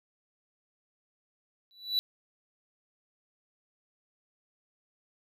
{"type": "tone with exponential growth", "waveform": "triangle", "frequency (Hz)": 3951, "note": "B7", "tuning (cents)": 0, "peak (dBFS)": -20, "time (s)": [1.71, 1.99], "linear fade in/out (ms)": 0, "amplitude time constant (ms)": 59, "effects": []}